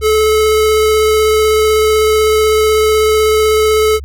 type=tone with vibrato; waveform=square; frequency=432.3 Hz; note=A4; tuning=31 cents flat; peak=-9 dBFS; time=0.01-4 s; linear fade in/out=50 ms; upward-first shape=triangle; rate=16 Hz; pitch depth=11 cents each way; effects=added 70 Hz sine -24 dBFS peak until 4.04 s